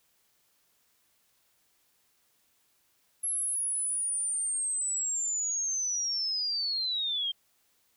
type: linear sweep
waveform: sine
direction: down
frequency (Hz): 11175 to 3160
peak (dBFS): -28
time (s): 3.23-7.32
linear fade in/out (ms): 10
effects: white hiss -70 dBFS RMS until 7.96 s